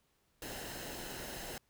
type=noise with comb filter; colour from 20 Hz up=pink; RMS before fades=-44 dBFS; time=0.42-1.58 s; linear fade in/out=2 ms; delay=0.86 ms; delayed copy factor=-0.5; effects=pink hiss -75 dBFS RMS until 1.69 s